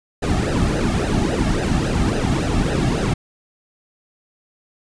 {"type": "noise with flanger", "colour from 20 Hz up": "brown", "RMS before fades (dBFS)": -19, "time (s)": [0.22, 3.14], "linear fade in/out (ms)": 10, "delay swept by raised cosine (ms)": [0.88, 2.08], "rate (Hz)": 3.6, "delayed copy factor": -0.8, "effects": ["resampled to 22050 Hz"]}